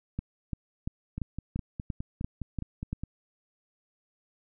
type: two click trains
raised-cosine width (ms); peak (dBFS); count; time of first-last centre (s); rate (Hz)
5; -22 / -19; 10 / 9; 1.18-3.036 / 0.19-2.93; 4.85 / 2.92
effects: none